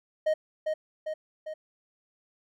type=tone with echo; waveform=triangle; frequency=622.3 Hz; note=D#5; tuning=in tune; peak=-20 dBFS; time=0.26-0.34 s; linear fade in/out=10 ms; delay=400 ms; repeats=3; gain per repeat=-4 dB; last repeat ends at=1.54 s; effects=none